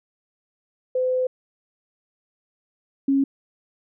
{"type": "tone pair in turn", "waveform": "sine", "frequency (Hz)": [510, 274.1], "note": ["C5", "C#4"], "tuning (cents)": [-44, -19], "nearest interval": "major seventh", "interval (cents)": 1075, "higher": "first", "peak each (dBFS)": [-19, -16], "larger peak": "second", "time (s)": [[0.95, 1.27], [3.08, 3.24]], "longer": "first", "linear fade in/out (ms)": 5, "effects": []}